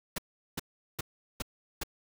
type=noise bursts; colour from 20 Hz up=pink; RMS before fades=-34 dBFS; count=5; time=0.16-1.835 s; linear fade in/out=5 ms; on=23 ms; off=390 ms; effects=none